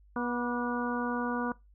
harmonic tone with a mistuned harmonic, 242.8 Hz, B3, 29 cents flat, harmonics 1 / 2 / 3 / 4 / 5 / 6, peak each -32 / -37 / -41 / -37 / -39 / -39 dBFS, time 0.16-1.52 s, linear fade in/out 2 ms, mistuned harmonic 5, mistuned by -45 cents, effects noise-tail reverb RT60 0.2 s tail -20 dB re dry + added 50 Hz sine -56 dBFS peak until 1.74 s

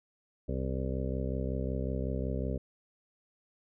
harmonic tone, 65.41 Hz, C2, in tune, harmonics 1 / 2 / 3 / 4 / 6 / 7 / 8 / 9, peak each -34 / -37 / -39 / -40 / -42 / -42 / -43 / -44 dBFS, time 0.48-2.58 s, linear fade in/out 10 ms, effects none

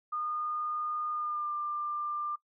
sine tone with pitch glide, 1221 to 1191.7 Hz, D#6 to D6, -33 to +25 cents, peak -31 dBFS, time 0.12-2.36 s, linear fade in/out 10 ms, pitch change -42 cents, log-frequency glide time 1.11-1.53 s, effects noise-tail reverb RT60 0.1 s tail -23 dB re dry

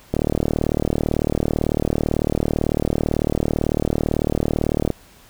click train, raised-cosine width 2 ms, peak -5 dBFS, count 182, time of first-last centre 0.14-4.903 s, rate 38 Hz, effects pink hiss -49 dBFS RMS until 5.29 s

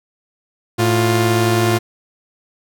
sawtooth tone pair together, 110.8 / 351.1 Hz, A2 / F4, +13 / +9 cents, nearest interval octave + minor sixth, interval 1996 cents, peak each -12 dBFS, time 0.78-1.79 s, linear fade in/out 20 ms, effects none

